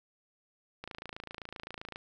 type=click train; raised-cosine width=0.3 ms; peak=-25 dBFS; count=32; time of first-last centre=0.84-1.959 s; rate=27.7 Hz; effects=none